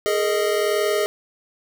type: chord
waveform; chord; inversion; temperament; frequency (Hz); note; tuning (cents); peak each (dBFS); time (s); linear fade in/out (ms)
square; Ab suspended second; none; equal with one note detuned; 415.3 / 456.3 / 622.3; Ab4 / Bb4 / Eb5; 0 / -37 / 0; -22 / -27 / -24; 0.06-1.06; 0
effects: none